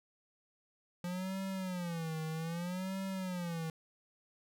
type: tone with vibrato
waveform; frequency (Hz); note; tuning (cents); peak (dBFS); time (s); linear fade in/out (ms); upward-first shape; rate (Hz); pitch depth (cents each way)
square; 174.61; F3; 0; -37; 1.04-3.7; 2; sine; 0.63; 170
effects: none